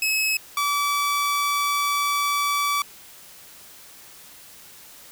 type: tone pair in turn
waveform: sawtooth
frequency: 2574 / 1151.6 Hz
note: E7 / D6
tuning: -42 / -34 cents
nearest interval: octave + major second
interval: 1392 cents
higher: first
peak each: -17 dBFS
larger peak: neither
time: 0.02-0.37 / 0.57-2.82 s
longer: second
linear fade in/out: 2 ms
effects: white hiss -46 dBFS RMS until 5.11 s